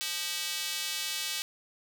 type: tone with high-pass filter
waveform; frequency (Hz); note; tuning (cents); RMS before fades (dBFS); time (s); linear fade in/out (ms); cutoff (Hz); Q
square; 174.61; F3; 0; -34; 0.01-1.42; 0; 3300; 1.2
effects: none